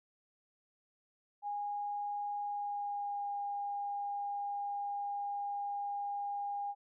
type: tone with pitch glide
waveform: sine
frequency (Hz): 820 to 810.6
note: G#5 to G#5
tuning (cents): -22 to -42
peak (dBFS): -35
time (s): 1.42-6.75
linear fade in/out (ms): 50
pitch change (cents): -20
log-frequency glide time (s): 2.42-3.33
effects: none